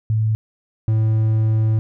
sine / triangle tone pair in turn, 109.5 / 109.91 Hz, A2 / A2, -8 / -1 cents, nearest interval unison, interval 7 cents, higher second, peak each -15 / -12 dBFS, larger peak second, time 0.1-0.35 / 0.88-1.79 s, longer second, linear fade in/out 0 ms, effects none

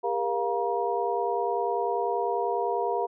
sine tone cluster, 404.6 / 474.7 / 700 / 951 Hz, G#4 / A#4 / F5 / A#5, -45 / +31 / +4 / +34 cents, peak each -30 dBFS, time 0.03-3.07 s, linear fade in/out 20 ms, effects none

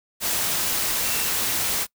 sine tone in noise, 2696 Hz, E7, 38 cents sharp, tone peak -35 dBFS, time 1.02-1.29 s, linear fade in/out 50 ms, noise white, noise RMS -24 dBFS, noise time 0.2-1.87 s, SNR -14 dB, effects noise-tail reverb RT60 0.1 s tail -23 dB re dry

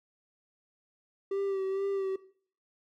triangle tone with vibrato, 389.3 Hz, G4, 12 cents flat, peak -27 dBFS, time 1.31-2.16 s, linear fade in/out 5 ms, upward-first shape sine, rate 2.2 Hz, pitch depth 31 cents each way, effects noise-tail reverb RT60 0.5 s tail -17 dB re dry

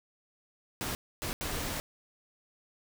pink noise bursts at uneven times, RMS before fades -35 dBFS, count 3, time 0.81-0.95 / 1.22-1.33 / 1.41-1.8 s, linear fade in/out 0 ms, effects none

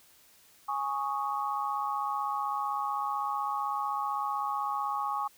sine chord, Ab suspended fourth, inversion none, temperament equal, 830.6 / 1108.7 / 1244.5 Hz, Ab5 / Db6 / Eb6, 0 / 0 / 0 cents, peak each -33 / -32 / -37 dBFS, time 0.68-5.28 s, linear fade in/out 10 ms, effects white hiss -60 dBFS RMS until 5.37 s

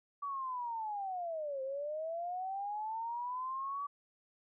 sine linear two-way sweep, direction down then up, 1149 to 523 to 1149 Hz, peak -36 dBFS, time 0.22-3.87 s, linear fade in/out 10 ms, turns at 1.62 s, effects none

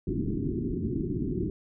white low-pass noise, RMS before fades -30 dBFS, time 0.07-1.5 s, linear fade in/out 2 ms, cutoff 390 Hz, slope 96 dB/octave, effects none

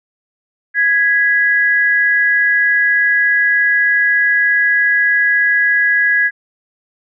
sine tone pair together, 1661.2 / 1975.5 Hz, G#6 / B6, 0 / 0 cents, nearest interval minor third, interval 300 cents, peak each -11 / -16 dBFS, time 0.74-6.31 s, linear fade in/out 50 ms, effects none

